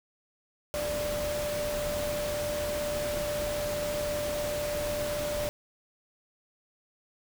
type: tone in noise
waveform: sine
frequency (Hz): 591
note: D5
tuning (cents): +11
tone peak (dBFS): -30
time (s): 0.74-5.49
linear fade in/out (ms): 0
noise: pink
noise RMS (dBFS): -36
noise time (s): 0.74-5.49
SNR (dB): +3
effects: none